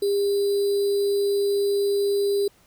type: tone with sample-and-hold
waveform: sine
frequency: 402 Hz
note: G4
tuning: 44 cents sharp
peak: -19 dBFS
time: 0.02-2.48 s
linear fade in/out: 5 ms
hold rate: 4410 Hz
effects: pink hiss -58 dBFS RMS until 2.66 s